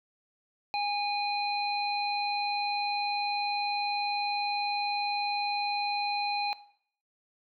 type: harmonic tone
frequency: 820 Hz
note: G#5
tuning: 22 cents flat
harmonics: 1 / 3 / 5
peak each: -29 / -34 / -36 dBFS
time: 0.74-6.53 s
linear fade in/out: 0 ms
effects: noise-tail reverb RT60 0.6 s tail -17 dB re dry